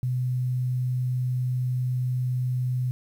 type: tone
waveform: sine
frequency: 126.2 Hz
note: B2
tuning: 38 cents sharp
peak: -23 dBFS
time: 0.03-2.91 s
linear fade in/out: 0 ms
effects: 9-bit